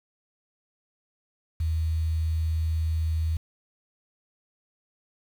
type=tone with quantisation; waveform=sine; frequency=80.3 Hz; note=E2; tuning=45 cents flat; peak=-23 dBFS; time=1.6-3.37 s; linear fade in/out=5 ms; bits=8; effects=none